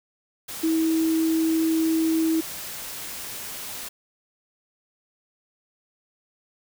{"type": "tone in noise", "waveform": "sine", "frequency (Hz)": 322.7, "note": "E4", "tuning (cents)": -37, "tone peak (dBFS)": -19, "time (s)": [0.63, 2.41], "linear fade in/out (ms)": 10, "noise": "white", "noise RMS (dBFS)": -35, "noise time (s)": [0.48, 3.89], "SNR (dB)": 13, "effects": []}